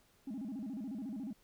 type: tone with vibrato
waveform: sine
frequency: 238.8 Hz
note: A#3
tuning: 42 cents sharp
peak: -37 dBFS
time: 0.27-1.33 s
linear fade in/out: 5 ms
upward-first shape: square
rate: 14 Hz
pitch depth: 220 cents each way
effects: tanh soft clip ceiling -37 dBFS + pink hiss -69 dBFS RMS until 1.43 s